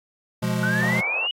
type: chord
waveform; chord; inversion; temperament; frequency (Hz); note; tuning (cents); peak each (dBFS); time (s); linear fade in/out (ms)
square; F diminished; second; equal with one note detuned; 123.47 / 174.61 / 209.5; Cb3 / F3 / Ab3; 0 / 0 / +15; -27; 0.42-1.01; 10
type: exponential sweep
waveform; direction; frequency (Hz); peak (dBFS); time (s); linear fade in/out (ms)
sine; up; 1464 to 2960; -22; 0.63-1.31; 2
type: band-pass noise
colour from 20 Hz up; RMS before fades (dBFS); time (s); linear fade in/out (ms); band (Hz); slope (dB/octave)
white; -34; 0.8-1.28; 20; 540 to 970; 24
effects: AAC 48 kbps